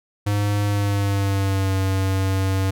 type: tone with pitch glide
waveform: square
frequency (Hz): 102.6 to 95.73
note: G#2 to G2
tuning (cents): -21 to -41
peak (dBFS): -19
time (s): 0.26-2.71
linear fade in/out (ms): 10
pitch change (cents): -120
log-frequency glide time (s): 0.65-1.74
effects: none